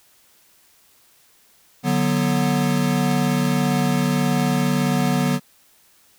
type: chord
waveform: square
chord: B minor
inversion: first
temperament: equal with one note detuned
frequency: 146.83 / 185 / 244.2 Hz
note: D3 / F#3 / B3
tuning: 0 / 0 / -19 cents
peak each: -23 / -23 / -22 dBFS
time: 1.83-5.4 s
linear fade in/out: 50 ms
effects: white hiss -56 dBFS RMS until 6.18 s